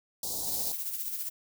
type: band-stop noise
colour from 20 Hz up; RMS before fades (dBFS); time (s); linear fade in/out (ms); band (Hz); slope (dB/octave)
white; -34; 0.23-0.72; 2; 920 to 3900; 48
type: noise with tremolo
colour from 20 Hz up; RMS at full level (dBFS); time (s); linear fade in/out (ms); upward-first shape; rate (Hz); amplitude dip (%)
violet; -33; 0.46-1.3; 20; sine; 15; 50
effects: none